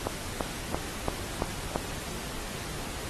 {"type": "click train", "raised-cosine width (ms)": 1, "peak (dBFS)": -13, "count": 6, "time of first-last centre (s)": [0.07, 1.759], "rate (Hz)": 2.96, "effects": ["pink hiss -38 dBFS RMS until 3.09 s", "AAC 32 kbps"]}